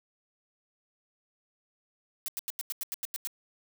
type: noise bursts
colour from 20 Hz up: blue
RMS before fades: -34 dBFS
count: 10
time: 2.26-3.272 s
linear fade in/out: 0 ms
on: 22 ms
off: 88 ms
effects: none